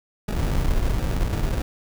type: noise with sample-and-hold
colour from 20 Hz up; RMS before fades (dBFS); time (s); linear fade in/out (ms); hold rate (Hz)
brown; -22; 0.28-1.62; 5; 1050
effects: none

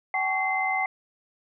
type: tone cluster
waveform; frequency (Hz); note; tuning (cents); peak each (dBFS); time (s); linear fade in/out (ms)
sine; 763 / 842 / 1120 / 2070; G5 / G#5 / C#6 / C7; -47 / +24 / +18 / -19; -27 / -33 / -35 / -26; 0.14-0.86; 2
effects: none

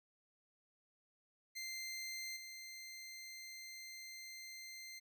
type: tone with level steps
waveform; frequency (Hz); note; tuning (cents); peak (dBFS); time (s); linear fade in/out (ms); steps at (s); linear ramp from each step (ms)
20% pulse; 2086; C7; -6; -38 / -44; 1.55-5; 20; 2.36; 10
effects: none

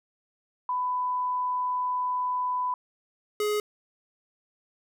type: tone pair in turn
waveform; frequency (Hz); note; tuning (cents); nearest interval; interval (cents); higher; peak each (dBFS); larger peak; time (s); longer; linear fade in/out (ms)
sine / square; 998 / 419.6; B5 / G#4; +18 / +18; octave + minor third; 1500; first; -25; neither; 0.69-2.74 / 3.4-3.6; first; 2
effects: none

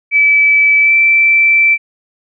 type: tone with pitch glide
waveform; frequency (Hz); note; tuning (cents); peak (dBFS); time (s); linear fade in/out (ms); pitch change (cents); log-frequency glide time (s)
sine; 2303 to 2332; D7 to D7; -34 to -13; -6; 0.11-1.78; 50; +21; 0.81-0.93
effects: none

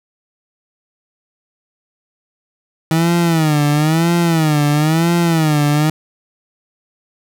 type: tone with vibrato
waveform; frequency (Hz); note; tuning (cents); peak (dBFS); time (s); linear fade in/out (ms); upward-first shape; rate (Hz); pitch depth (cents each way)
30% pulse; 158.6; D#3; +33; -9; 2.91-5.9; 2; sine; 1; 140
effects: none

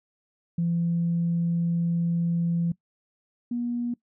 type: tone pair in turn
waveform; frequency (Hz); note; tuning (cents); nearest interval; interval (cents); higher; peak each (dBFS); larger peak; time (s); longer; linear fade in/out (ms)
sine; 169.7 / 240; F3 / B3; -49 / -49; tritone; 600; second; -21 / -25; first; 0.58-2.72 / 3.51-3.94; first; 5
effects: noise-tail reverb RT60 0.1 s tail -21 dB re dry + tanh soft clip ceiling -17 dBFS

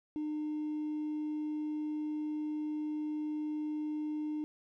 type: tone with hard clipping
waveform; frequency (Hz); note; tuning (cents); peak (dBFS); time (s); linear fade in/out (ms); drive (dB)
triangle; 303.4; D#4; -44; -33; 0.16-4.44; 0; 2
effects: none

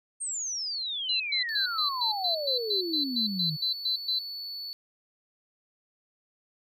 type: exponential sweep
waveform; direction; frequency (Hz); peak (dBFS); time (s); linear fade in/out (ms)
sine; down; 8740 to 146.83; -30; 0.2-3.57; 20
type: tone bursts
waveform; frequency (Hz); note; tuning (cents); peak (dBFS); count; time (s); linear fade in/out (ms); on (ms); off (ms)
sine; 4050; B7; +43; -25; 14; 1.09-4.19; 5; 110; 120
type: tone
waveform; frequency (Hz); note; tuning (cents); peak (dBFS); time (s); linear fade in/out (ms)
triangle; 4452; C#8; +7; -34; 1.49-4.73; 0
effects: none

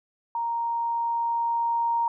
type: tone with level ramp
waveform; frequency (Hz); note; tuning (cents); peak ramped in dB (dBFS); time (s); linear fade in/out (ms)
sine; 932.3; A#5; 0; -25 to -21; 0.35-2.08; 2
effects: none

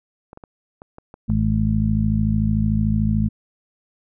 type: clicks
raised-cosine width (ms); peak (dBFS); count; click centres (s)
1; -25; 7; 0.331 / 0.374 / 0.438 / 0.819 / 0.984 / 1.141 / 1.301
type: harmonic tone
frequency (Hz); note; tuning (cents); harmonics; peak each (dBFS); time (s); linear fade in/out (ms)
53.5; A1; -48; 1 / 2 / 3 / 4; -23 / -21 / -25 / -20; 1.28-3.29; 20
effects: none

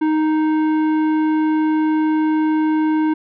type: tone with tanh clipping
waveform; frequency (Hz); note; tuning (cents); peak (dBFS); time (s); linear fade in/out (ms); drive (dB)
triangle; 311.1; D#4; 0; -16; 0.01-3.14; 10; 16
effects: none

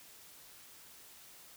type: silence
effects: white hiss -56 dBFS RMS until 1.56 s

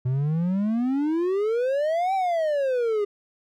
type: exponential two-way sweep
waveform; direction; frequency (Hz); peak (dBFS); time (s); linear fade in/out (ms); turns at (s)
triangle; up then down; 123.47 to 784 to 402.8; -19; 0.05-3.05; 10; 2.14
effects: none

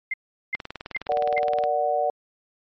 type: tone bursts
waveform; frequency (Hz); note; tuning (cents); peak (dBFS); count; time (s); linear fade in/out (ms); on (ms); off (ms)
sine; 2093; C7; 0; -23; 4; 0.11-1.392; 5; 28; 390
type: click train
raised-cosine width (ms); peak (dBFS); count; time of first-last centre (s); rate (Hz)
0.3; -18; 22; 0.55-1.638; 19.3
type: chord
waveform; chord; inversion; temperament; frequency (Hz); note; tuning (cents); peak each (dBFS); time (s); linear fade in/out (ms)
sine; Bb augmented; none; equal; 466.2 / 587.3 / 740; Bb4 / D5 / F#5; 0 / 0 / 0; -29 / -24 / -23; 1.09-2.1; 2
effects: MP3 32 kbps

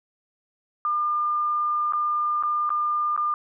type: tone with dropouts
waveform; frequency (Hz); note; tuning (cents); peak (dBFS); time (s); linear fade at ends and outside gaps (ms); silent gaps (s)
sine; 1203; D6; +41; -21; 0.85-3.34; 1; 1.924-1.934 / 2.426-2.435 / 2.693-2.703 / 3.164-3.176
effects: none

